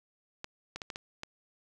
clicks, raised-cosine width 0.2 ms, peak -21 dBFS, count 6, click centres 0.444 / 0.76 / 0.818 / 0.902 / 0.959 / 1.234 s, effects none

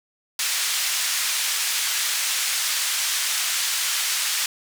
white band-pass noise, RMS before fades -24 dBFS, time 0.39-4.46 s, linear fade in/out 2 ms, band 1500 to 8500 Hz, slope 12 dB/octave, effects none

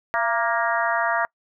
harmonic tone with a mistuned harmonic, 234.4 Hz, A#3, 10 cents sharp, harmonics 3 / 4 / 5 / 6 / 7 / 8, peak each -25 / -26 / -27 / -28 / -28 / -29 dBFS, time 0.14-1.25 s, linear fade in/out 0 ms, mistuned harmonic 3, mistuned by -61 cents, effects noise-tail reverb RT60 0.1 s tail -26 dB re dry

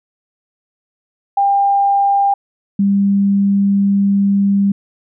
sine tone pair in turn, 798 / 198.92 Hz, G5 / G3, +31 / +26 cents, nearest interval 2 octaves, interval 2405 cents, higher first, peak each -10 dBFS, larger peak neither, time 1.37-2.34 / 2.79-4.72 s, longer second, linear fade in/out 5 ms, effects none

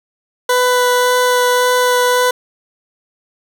20% pulse tone with vibrato, 496.5 Hz, B4, 9 cents sharp, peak -6 dBFS, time 0.49-2.31 s, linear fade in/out 5 ms, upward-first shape sine, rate 1.8 Hz, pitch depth 8 cents each way, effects 8-bit

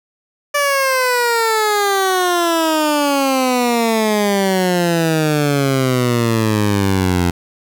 15% pulse exponential sweep, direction down, 584 to 86.3 Hz, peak -7 dBFS, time 0.54-7.31 s, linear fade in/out 10 ms, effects none

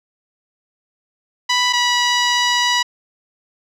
10% pulse tone pair in turn, 987.8 / 975.3 Hz, B5 / B5, 0 / -22 cents, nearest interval unison, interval 22 cents, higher first, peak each -5 dBFS, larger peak neither, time 1.49-1.73 / 1.73-2.83 s, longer second, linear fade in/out 10 ms, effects low-pass 6000 Hz 12 dB/octave

